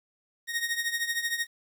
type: tone with tremolo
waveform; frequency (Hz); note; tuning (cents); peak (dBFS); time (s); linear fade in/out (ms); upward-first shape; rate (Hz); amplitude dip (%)
sawtooth; 1864.7; A#6; 0; -21; 0.47-1.47; 50; triangle; 13; 80
effects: 10-bit